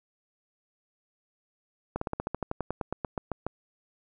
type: slowing click train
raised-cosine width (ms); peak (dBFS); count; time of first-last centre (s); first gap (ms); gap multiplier
1; -16; 17; 1.96-3.466; 54; 1.07
effects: none